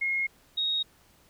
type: tone pair in turn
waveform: sine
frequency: 2153 / 3758 Hz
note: C7 / A#7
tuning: +49 / +13 cents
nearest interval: minor seventh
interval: 964 cents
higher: second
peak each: -25 dBFS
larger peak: neither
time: 0.01-0.27 / 0.57-0.83 s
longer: neither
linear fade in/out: 10 ms
effects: pink hiss -61 dBFS RMS until 1.29 s